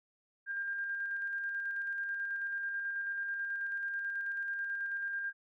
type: tone with tremolo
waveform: sine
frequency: 1601 Hz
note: G6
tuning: 36 cents sharp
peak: -33 dBFS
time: 0.46-5.33 s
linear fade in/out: 50 ms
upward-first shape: square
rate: 9.2 Hz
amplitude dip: 25%
effects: none